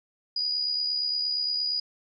sine tone with amplitude modulation, 4907 Hz, D#8, 25 cents flat, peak -23 dBFS, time 0.36-1.8 s, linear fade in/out 5 ms, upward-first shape sine, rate 68.6 Hz, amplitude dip 45%, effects none

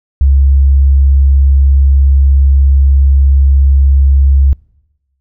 sine tone, 68.4 Hz, C#2, 23 cents flat, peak -4 dBFS, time 0.21-4.53 s, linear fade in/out 0 ms, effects noise-tail reverb RT60 1.0 s tail -24 dB re dry

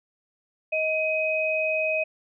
sine tone pair together, 630 / 2520 Hz, D#5 / D#7, +21 / +21 cents, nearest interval 2 octaves, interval 2400 cents, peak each -25 dBFS, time 0.72-2.04 s, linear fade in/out 10 ms, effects none

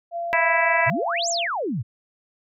sine tone, 684 Hz, F5, 36 cents flat, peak -25 dBFS, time 0.11-1.48 s, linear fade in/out 50 ms
harmonic tone, 329.6 Hz, E4, in tune, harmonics 2 / 3 / 4 / 5 / 6 / 7 / 8, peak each -26 / -23 / -33 / -25 / -22 / -27 / -30 dBFS, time 0.33-0.9 s, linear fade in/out 0 ms
sine exponential two-way sweep, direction up then down, 98.6 to 7790 to 98.6 Hz, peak -23 dBFS, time 0.86-1.83 s, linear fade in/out 20 ms, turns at 1.29 s
effects none

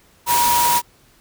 sine tone in noise, 958 Hz, A#5, 47 cents sharp, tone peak -15 dBFS, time 0.26-0.82 s, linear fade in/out 50 ms, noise white, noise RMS -20 dBFS, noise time 0.26-0.82 s, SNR +2 dB, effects pink hiss -54 dBFS RMS until 1.2 s

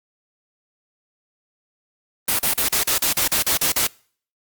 white noise bursts, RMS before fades -19 dBFS, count 11, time 2.28-3.87 s, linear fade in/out 5 ms, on 110 ms, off 38 ms, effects noise-tail reverb RT60 0.5 s tail -25 dB re dry + Opus 32 kbps

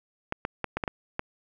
clicks, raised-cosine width 0.5 ms, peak -13 dBFS, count 7, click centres 0.324 / 0.451 / 0.643 / 0.77 / 0.838 / 0.878 / 1.194 s, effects none

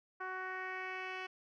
10% pulse tone with low-pass filter sweep, 373.1 Hz, F#4, 14 cents sharp, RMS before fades -42 dBFS, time 0.2-1.27 s, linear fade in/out 10 ms, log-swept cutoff 1400 to 3100 Hz, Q 2.4, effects none

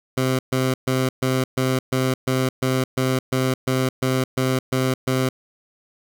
15% pulse tone bursts, 130 Hz, C3, 11 cents flat, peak -12 dBFS, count 15, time 0.17-5.29 s, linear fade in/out 5 ms, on 220 ms, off 130 ms, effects none

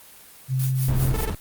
sine tone, 130.81 Hz, C3, in tune, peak -20 dBFS, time 0.48-1.16 s, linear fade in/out 50 ms
blue noise with tremolo, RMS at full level -30 dBFS, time 0.59-1.25 s, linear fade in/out 5 ms, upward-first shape triangle, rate 5.1 Hz, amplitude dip 100%
brown noise, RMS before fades -25 dBFS, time 0.88-1.35 s, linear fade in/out 2 ms
sawtooth tone bursts, 440 Hz, A4, in tune, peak -24 dBFS, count 4, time 1.14-1.297 s, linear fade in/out 0 ms, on 22 ms, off 23 ms
effects white hiss -47 dBFS RMS until 1.4 s + Opus 32 kbps

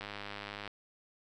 click train, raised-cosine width 0.3 ms, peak -25 dBFS, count 69, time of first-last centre 0.01-0.677 s, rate 102 Hz, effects none

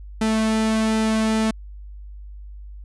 sawtooth tone with flanger, 220 Hz, A3, in tune, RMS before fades -20 dBFS, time 0.21-1.51 s, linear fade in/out 5 ms, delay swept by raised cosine 1.8 to 2.7 ms, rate 1.3 Hz, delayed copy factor -0.55, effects added 50 Hz sine -35 dBFS peak until 2.84 s + resampled to 24000 Hz

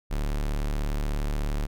45% pulse tone, 36.71 Hz, D1, in tune, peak -25 dBFS, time 0.1-1.67 s, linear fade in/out 20 ms, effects none

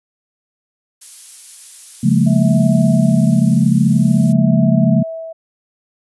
violet noise, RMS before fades -31 dBFS, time 1.01-4.33 s, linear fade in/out 10 ms
sine chord, Bb minor seventh, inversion first, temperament equal with one note detuned, 138.59 / 174.61 / 207.7 / 228.4 Hz, Db3 / F3 / Ab3 / Bb3, 0 / 0 / 0 / -35 cents, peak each -15 dBFS, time 2.03-5.03 s, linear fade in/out 10 ms
sine tone with tremolo, 652 Hz, E5, 19 cents flat, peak -21 dBFS, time 2.26-5.33 s, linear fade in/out 10 ms, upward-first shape sine, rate 0.49 Hz, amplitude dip 100%
effects resampled to 24000 Hz

